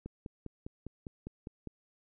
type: click train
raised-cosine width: 3 ms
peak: -28 dBFS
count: 9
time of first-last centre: 0.06-1.673 s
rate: 4.96 Hz
effects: none